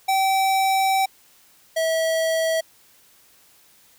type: tone pair in turn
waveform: square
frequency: 771 / 648.3 Hz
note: G5 / E5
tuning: -29 / -29 cents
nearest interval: minor third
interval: 300 cents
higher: first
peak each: -18 / -20 dBFS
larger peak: first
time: 0.08-1.06 / 1.76-2.61 s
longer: first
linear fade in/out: 10 ms
effects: white hiss -55 dBFS RMS until 3.98 s